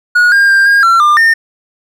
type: tone with pitch steps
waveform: triangle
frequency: 1451 / 1609 / 1591 / 1621 / 1356 / 1198 / 1819 Hz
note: F#6 / G6 / G6 / G#6 / E6 / D6 / A#6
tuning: -34 / +45 / +25 / -42 / +49 / +34 / -43 cents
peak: -3 dBFS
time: 0.15-1.34 s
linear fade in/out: 10 ms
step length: 170 ms
effects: none